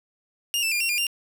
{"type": "tone with pitch steps", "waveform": "sawtooth", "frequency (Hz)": [2828, 2651, 2407, 2741, 2413, 2788], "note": ["F7", "E7", "D7", "F7", "D7", "F7"], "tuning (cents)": [21, 9, 42, -33, 46, -4], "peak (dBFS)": -19, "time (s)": [0.54, 1.068], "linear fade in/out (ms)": 0, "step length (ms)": 88, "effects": []}